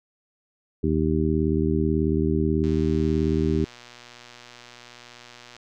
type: harmonic tone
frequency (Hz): 78.3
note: D#2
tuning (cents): +11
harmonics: 1 / 2 / 3 / 4 / 5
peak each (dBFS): -26 / -26 / -26 / -26 / -26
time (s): 0.83-3.65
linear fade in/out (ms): 10
type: click train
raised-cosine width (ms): 0.2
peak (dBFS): -27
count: 355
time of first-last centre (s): 2.64-5.566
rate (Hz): 121
effects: none